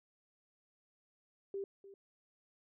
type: tone with echo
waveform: sine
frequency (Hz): 394.3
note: G4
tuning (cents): +10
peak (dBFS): -37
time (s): 1.54-1.64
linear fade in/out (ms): 2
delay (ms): 300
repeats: 1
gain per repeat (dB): -15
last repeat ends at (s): 1.94
effects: none